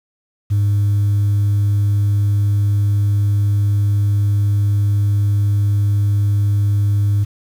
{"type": "tone", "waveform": "sine", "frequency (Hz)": 102, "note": "G#2", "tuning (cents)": -31, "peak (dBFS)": -10, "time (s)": [0.5, 7.25], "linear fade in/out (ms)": 20, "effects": ["tanh soft clip ceiling -11 dBFS", "7-bit"]}